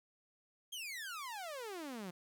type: exponential sweep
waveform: sawtooth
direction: down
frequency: 3286 to 171.3 Hz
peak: -39 dBFS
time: 0.72-2.11 s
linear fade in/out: 10 ms
effects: 12-bit

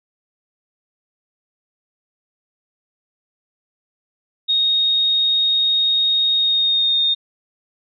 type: tone with pitch glide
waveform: sine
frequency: 3729 to 3676 Hz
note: A#7 to A#7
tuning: 0 to -25 cents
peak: -14 dBFS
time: 4.48-7.15 s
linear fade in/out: 20 ms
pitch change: -25 cents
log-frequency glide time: 6.35-7.01 s
effects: none

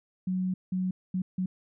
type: tone bursts at uneven times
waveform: sine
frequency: 185 Hz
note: F#3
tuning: in tune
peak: -26 dBFS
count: 4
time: 0.27-0.54 / 0.72-0.91 / 1.14-1.22 / 1.38-1.46 s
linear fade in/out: 5 ms
effects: none

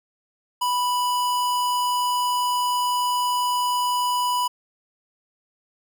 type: tone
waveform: square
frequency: 987 Hz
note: B5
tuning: 1 cent flat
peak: -21 dBFS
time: 0.61-4.48 s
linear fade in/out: 10 ms
effects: none

